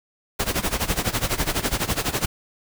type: noise with tremolo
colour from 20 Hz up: pink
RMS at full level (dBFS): -21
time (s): 0.39-2.26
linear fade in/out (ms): 10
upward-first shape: sine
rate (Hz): 12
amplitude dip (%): 85
effects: none